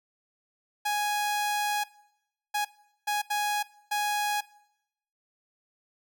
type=tone bursts at uneven times; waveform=sawtooth; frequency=830.6 Hz; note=G#5; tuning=in tune; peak=-22 dBFS; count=5; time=0.85-1.84 / 2.54-2.65 / 3.07-3.22 / 3.3-3.63 / 3.91-4.41 s; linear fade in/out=10 ms; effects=noise-tail reverb RT60 0.8 s tail -21 dB re dry